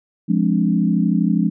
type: chord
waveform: sine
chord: D half-diminished seventh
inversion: first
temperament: equal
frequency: 174.61 / 207.7 / 261.6 / 293.7 Hz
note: F3 / Ab3 / C4 / D4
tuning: 0 / 0 / 0 / 0 cents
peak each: -18 / -18 / -23 / -23 dBFS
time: 0.28-1.5 s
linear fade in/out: 20 ms
effects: none